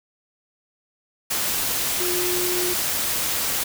sine tone in noise, 357.4 Hz, F4, 40 cents sharp, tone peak -25 dBFS, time 2-2.74 s, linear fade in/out 10 ms, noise white, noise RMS -24 dBFS, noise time 1.3-3.64 s, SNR -4 dB, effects none

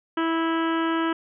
harmonic tone with a mistuned harmonic, 327.8 Hz, E4, 10 cents flat, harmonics 1 / 2 / 3 / 4 / 5 / 6 / 7 / 8 / 9 / 10, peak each -23 / -35 / -30 / -30 / -33 / -40 / -44 / -44 / -39 / -44 dBFS, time 0.17-1.13 s, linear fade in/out 5 ms, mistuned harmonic 10, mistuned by -25 cents, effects none

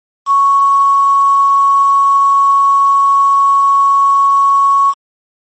sine tone with quantisation, 1108.7 Hz, C#6, in tune, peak -6 dBFS, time 0.26-4.94 s, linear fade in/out 50 ms, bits 5, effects MP3 32 kbps

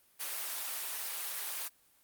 white high-pass noise, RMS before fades -38 dBFS, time 0.19-1.69 s, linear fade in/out 20 ms, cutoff 660 Hz, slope 12 dB/octave, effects white hiss -67 dBFS RMS until 2.03 s + Opus 32 kbps

